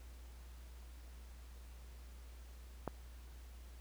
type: click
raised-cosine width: 1 ms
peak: -24 dBFS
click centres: 2.877 s
effects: added 60 Hz sine -51 dBFS peak until 3.8 s + pink hiss -64 dBFS RMS until 3.8 s